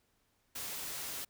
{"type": "noise", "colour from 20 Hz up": "white", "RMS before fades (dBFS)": -41, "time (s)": [0.55, 1.25], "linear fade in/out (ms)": 10, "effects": ["pink hiss -75 dBFS RMS until 1.29 s"]}